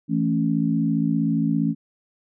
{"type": "chord", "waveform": "sine", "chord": "A major", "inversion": "second", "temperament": "equal", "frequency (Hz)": [164.81, 220, 277.2], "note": ["E3", "A3", "C#4"], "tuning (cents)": [0, 0, 0], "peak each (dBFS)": -23, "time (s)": [0.08, 1.75], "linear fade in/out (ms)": 50, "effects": []}